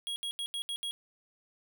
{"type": "tone bursts at uneven times", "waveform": "square", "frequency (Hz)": 3300, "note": "G#7", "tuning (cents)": -12, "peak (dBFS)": -34, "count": 6, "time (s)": [[0.07, 0.16], [0.23, 0.31], [0.39, 0.46], [0.54, 0.62], [0.69, 0.76], [0.83, 0.91]], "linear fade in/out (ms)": 0, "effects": []}